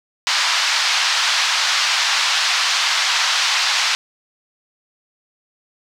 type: band-pass noise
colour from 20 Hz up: white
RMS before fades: -18 dBFS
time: 0.27-3.95 s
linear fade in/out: 0 ms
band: 880 to 5300 Hz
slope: 24 dB/octave
effects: none